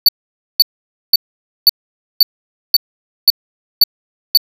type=tone bursts; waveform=square; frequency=4494 Hz; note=C#8; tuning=23 cents sharp; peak=-4 dBFS; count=9; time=0.06-4.374 s; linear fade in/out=2 ms; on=26 ms; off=510 ms; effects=none

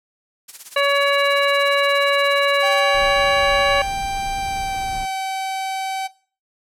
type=noise with tremolo; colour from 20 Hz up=blue; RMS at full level=-32 dBFS; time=0.48-2.81 s; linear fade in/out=10 ms; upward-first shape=sine; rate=17 Hz; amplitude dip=80%
type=harmonic tone; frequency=564 Hz; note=C#5; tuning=30 cents sharp; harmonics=1 / 2 / 3 / 4 / 5 / 7; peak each=-18 / -21 / -23 / -24 / -25 / -26 dBFS; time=0.76-3.82 s; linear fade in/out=5 ms
type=tone with pitch glide; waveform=45% pulse; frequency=786 to 767.2 Hz; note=G5 to G5; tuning=+4 to -37 cents; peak=-22 dBFS; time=2.62-6.08 s; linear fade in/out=20 ms; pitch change=-41 cents; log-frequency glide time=4.36-5.11 s
type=noise; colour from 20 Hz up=brown; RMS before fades=-33 dBFS; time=2.94-5.06 s; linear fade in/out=10 ms
effects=noise-tail reverb RT60 0.4 s tail -19 dB re dry + low-pass 11000 Hz 12 dB/octave

